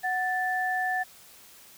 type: tone pair together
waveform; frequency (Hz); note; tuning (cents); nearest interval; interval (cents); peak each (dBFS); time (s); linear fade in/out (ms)
sine; 740 / 1760; F#5 / A6; 0 / 0; octave + minor third; 1500; -28; 0.03-1.04; 20
effects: white hiss -52 dBFS RMS until 1.77 s